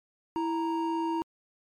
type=tone pair together; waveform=triangle; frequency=329.6 / 932.2 Hz; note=E4 / A#5; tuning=0 / 0 cents; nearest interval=octave + tritone; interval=1800 cents; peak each=-27 / -29 dBFS; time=0.36-1.22 s; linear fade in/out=0 ms; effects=MP3 96 kbps